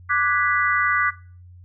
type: chord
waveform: sine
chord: G# half-diminished seventh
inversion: second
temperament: equal with one note detuned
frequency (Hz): 1174.7 / 1474 / 1661.2 / 1975.5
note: D6 / F#6 / G#6 / B6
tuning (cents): 0 / -7 / 0 / 0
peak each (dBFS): -22 / -22 / -27 / -23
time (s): 0.09-1.11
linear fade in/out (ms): 20
effects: noise-tail reverb RT60 0.4 s tail -18 dB re dry + added 89 Hz sine -42 dBFS peak until 1.64 s